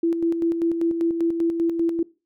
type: tone with tremolo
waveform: sine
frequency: 334.3 Hz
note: E4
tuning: 24 cents sharp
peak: -17 dBFS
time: 0.03-2.03 s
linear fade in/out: 5 ms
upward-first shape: square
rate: 5.1 Hz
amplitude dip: 45%
effects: noise-tail reverb RT60 0.3 s tail -21 dB re dry